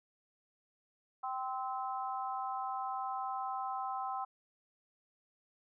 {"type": "harmonic tone", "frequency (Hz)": 259.5, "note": "C4", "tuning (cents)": -14, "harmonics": [3, 4, 5], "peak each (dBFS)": [-38, -40, -42], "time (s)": [1.23, 4.25], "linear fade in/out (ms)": 10, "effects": []}